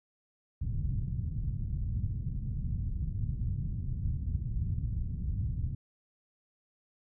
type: low-pass noise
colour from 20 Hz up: white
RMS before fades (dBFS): -33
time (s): 0.61-5.75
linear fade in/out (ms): 5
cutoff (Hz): 130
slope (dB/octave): 24
effects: none